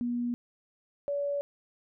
sine tone pair in turn, 241.1 / 570.3 Hz, B3 / C#5, -41 / +49 cents, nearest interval octave + minor third, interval 1490 cents, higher second, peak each -28 dBFS, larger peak neither, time 0.01-0.34 / 1.08-1.41 s, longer neither, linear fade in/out 0 ms, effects none

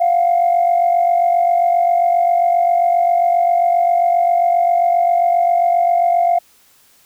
sine tone pair together, 692.5 / 740 Hz, F5 / F#5, -15 / 0 cents, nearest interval minor second, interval 115 cents, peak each -11 / -17 dBFS, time 0-6.39 s, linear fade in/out 10 ms, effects tanh soft clip ceiling -6 dBFS + white hiss -52 dBFS RMS until 7.05 s

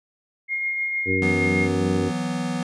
sine tone with tremolo, 2138 Hz, C7, 37 cents sharp, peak -21 dBFS, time 0.48-1.69 s, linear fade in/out 50 ms, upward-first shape triangle, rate 6.5 Hz, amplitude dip 35%
harmonic tone, 94 Hz, F#2, 28 cents sharp, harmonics 1 / 2 / 3 / 4 / 5, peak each -27 / -31 / -26 / -27 / -28 dBFS, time 1.05-2.12 s, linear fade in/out 50 ms
square chord, E suspended second, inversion none, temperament equal, 164.81 / 185 / 246.9 Hz, E3 / F#3 / B3, 0 / 0 / 0 cents, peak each -30 / -30 / -28 dBFS, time 1.22-2.63 s, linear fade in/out 2 ms
effects resampled to 22050 Hz

